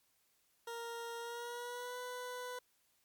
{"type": "tone with pitch glide", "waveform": "20% pulse", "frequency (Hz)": [466.2, 496.8], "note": ["A#4", "B4"], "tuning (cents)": [0, 10], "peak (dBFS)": -37, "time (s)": [0.67, 2.59], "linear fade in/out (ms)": 5, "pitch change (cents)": 110, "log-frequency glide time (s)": [1.18, 1.98], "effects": ["white hiss -75 dBFS RMS until 3.04 s", "MP3 96 kbps"]}